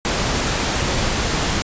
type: noise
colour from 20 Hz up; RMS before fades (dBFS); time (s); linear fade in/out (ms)
pink; -20; 0.05-1.62; 0
effects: resampled to 16000 Hz